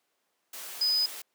sine tone in noise, 5000 Hz, D#8, 8 cents sharp, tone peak -23 dBFS, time 0.81-1.06 s, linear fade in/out 5 ms, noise white, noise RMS -41 dBFS, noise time 0.53-1.22 s, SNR +15 dB, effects pink hiss -75 dBFS RMS until 1.34 s + high-pass 400 Hz 12 dB/octave

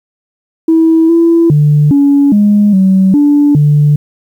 sine tone with pitch steps, 324.7 / 334.7 / 148.1 / 282.5 / 206.6 / 190.2 / 290.5 / 147.4 Hz, E4 / E4 / D3 / C#4 / G#3 / F#3 / D4 / D3, -26 / +26 / +15 / +33 / -9 / +48 / -19 / +7 cents, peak -3 dBFS, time 0.68-3.96 s, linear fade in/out 5 ms, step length 410 ms, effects tanh soft clip ceiling 0 dBFS + 7-bit

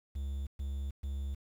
triangle tone bursts, 69 Hz, C#2, 7 cents flat, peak -32 dBFS, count 3, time 0.15-1.35 s, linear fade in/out 10 ms, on 320 ms, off 120 ms, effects 10-bit

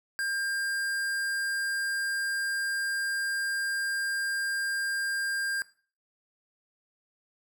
square tone, 1600 Hz, G6, 35 cents sharp, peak -29 dBFS, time 0.19-5.62 s, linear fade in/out 0 ms, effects noise-tail reverb RT60 0.4 s tail -18 dB re dry

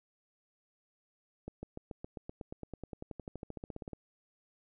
accelerating click train, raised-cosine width 2 ms, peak -28 dBFS, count 27, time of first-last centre 1.48-3.933 s, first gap 150 ms, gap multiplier 0.96, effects none

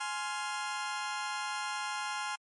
sawtooth chord, F minor, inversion first, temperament just, 838.1 / 1047.7 / 1396.9 Hz, Ab5 / C6 / F6, +16 / +2 / 0 cents, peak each -34 / -35 / -35 dBFS, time 0-2.36 s, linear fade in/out 10 ms, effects low-pass 11000 Hz 12 dB/octave + MP3 48 kbps

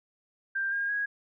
sine tone with pitch steps, 1584 / 1617.3 / 1651.3 Hz, G6 / G#6 / G#6, +18 / -46 / -10 cents, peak -27 dBFS, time 0.55-1.06 s, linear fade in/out 10 ms, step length 170 ms, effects none

